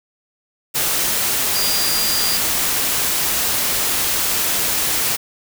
sine tone in noise, 4787 Hz, D8, 32 cents sharp, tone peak -21 dBFS, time 1.54-2.38 s, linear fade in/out 20 ms, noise white, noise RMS -19 dBFS, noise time 0.74-5.17 s, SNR -5 dB, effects none

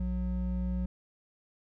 triangle tone pair together, 60.7 / 181.89 Hz, B1 / F#3, -29 / -29 cents, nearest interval octave + perfect fifth, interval 1900 cents, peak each -29 / -30 dBFS, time 0-0.86 s, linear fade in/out 5 ms, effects none

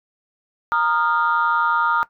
sine tone cluster, 932 / 1229 / 1400 Hz, A#5 / D#6 / F6, -1 / -22 / +4 cents, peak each -20 dBFS, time 0.72-2.03 s, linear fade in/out 0 ms, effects noise-tail reverb RT60 0.1 s tail -17 dB re dry + tanh soft clip ceiling -9 dBFS

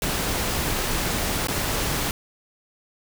pink noise with dropouts, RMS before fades -25 dBFS, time 0.02-2.11 s, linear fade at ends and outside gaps 1 ms, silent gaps 1.471-1.484 s, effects none

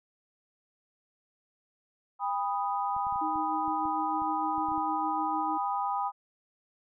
sine chord, G augmented, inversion none, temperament equal with one note detuned, 803.2 / 987.8 / 1244.5 Hz, G5 / B5 / D#6, +42 / 0 / 0 cents, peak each -31 / -32 / -34 dBFS, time 2.19-6.12 s, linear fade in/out 50 ms
clicks, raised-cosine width 5 ms, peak -38 dBFS, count 12, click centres 2.965 / 3.068 / 3.125 / 3.159 / 3.358 / 3.68 / 3.855 / 4.22 / 4.581 / 4.686 / 4.718 / 4.779 s
sine tone with tremolo, 312.4 Hz, D#4, 7 cents sharp, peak -33 dBFS, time 3.21-5.58 s, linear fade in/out 10 ms, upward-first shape sine, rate 6.6 Hz, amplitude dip 40%
effects none

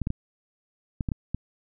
clicks, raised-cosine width 5 ms, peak -15 dBFS, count 7, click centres 0.017 / 0.071 / 0.104 / 1.008 / 1.088 / 1.118 / 1.346 s, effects none

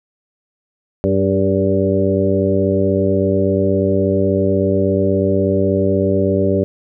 harmonic tone with a mistuned harmonic, 96.4 Hz, G2, 28 cents flat, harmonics 1 / 2 / 3 / 4 / 5 / 6, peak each -20 / -19 / -21 / -18 / -22 / -20 dBFS, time 1.04-6.64 s, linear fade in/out 0 ms, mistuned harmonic 4, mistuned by +35 cents, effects none

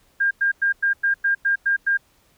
sine tone bursts, 1606 Hz, G6, 41 cents sharp, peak -16 dBFS, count 9, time 0.2-1.974 s, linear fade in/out 10 ms, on 110 ms, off 98 ms, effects pink hiss -60 dBFS RMS until 2.37 s

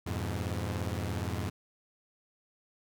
sawtooth chord, F diminished, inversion none, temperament equal with one note detuned, 86.65 / 103.83 / 123.47 Hz, F2 / Ab2 / Cb3, -13 / 0 / 0 cents, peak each -31 / -32 / -36 dBFS, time 0.06-1.5 s, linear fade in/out 10 ms, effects none

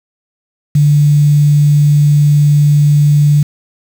sine tone with quantisation, 146.83 Hz, D3, in tune, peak -5 dBFS, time 0.75-3.43 s, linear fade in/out 5 ms, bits 5, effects none

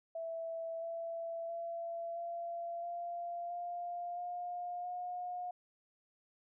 sine tone with pitch steps, 659.3 / 667.3 / 675.5 / 683.7 / 692.1 / 700.5 / 709.1 / 717.7 Hz, E5 / E5 / E5 / F5 / F5 / F5 / F5 / F5, 0 / +21 / +42 / -37 / -16 / +5 / +26 / +47 cents, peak -38 dBFS, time 0.15-5.51 s, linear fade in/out 5 ms, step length 670 ms, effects none

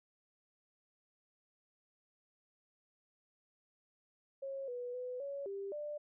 sine tone with pitch steps, 544 / 490 / 500 / 560 / 395.4 / 593 Hz, C#5 / B4 / B4 / C#5 / G4 / D5, -33 / -14 / +21 / +18 / +15 / +17 cents, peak -39 dBFS, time 4.42-5.98 s, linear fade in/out 10 ms, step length 260 ms, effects none

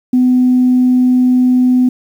sine tone, 251.7 Hz, B3, 33 cents sharp, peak -6 dBFS, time 0.13-1.89 s, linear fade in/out 5 ms, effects tanh soft clip ceiling -2 dBFS + 7-bit

